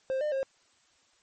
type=tone with pitch steps; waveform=triangle; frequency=528 / 602 / 537 Hz; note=C5 / D5 / C5; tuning=+16 / +43 / +45 cents; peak=-25 dBFS; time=0.1-0.43 s; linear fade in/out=0 ms; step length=110 ms; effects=white hiss -66 dBFS RMS until 1.22 s + MP3 32 kbps